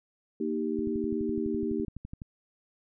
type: chord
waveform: sine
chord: Eb major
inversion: second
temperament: equal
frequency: 233.1 / 311.1 / 392 Hz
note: Bb3 / Eb4 / G4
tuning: 0 / 0 / 0 cents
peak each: -32 dBFS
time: 0.4-1.85 s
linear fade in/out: 5 ms
type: click train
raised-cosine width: 5 ms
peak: -27 dBFS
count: 18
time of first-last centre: 0.79-2.219 s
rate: 11.9 Hz
effects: none